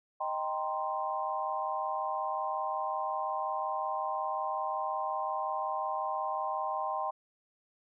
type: chord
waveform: sine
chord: C minor seventh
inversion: first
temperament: equal with one note detuned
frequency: 622.3 / 784 / 941 / 1046.5 Hz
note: Eb5 / G5 / Bb5 / C6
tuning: 0 / 0 / +16 / 0 cents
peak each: -38 / -35 / -39 / -35 dBFS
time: 0.2-7.11 s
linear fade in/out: 10 ms
effects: none